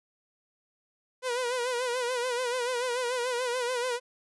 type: tone with vibrato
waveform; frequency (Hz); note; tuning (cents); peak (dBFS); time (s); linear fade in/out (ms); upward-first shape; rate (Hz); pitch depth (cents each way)
sawtooth; 493.9; B4; 0; -24; 1.22-4; 50; sine; 6.9; 74
effects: resampled to 24000 Hz